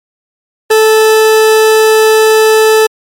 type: tone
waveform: 40% pulse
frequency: 437.2 Hz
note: A4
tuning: 11 cents flat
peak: -3 dBFS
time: 0.7-2.87 s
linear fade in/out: 10 ms
effects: MP3 64 kbps